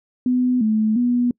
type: tone with pitch steps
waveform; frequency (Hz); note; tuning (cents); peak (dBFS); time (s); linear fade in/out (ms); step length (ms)
sine; 250.5 / 216.9 / 243.8; B3 / A3 / B3; +25 / -25 / -22; -15; 0.26-1.31; 2; 350
effects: noise-tail reverb RT60 0.1 s tail -26 dB re dry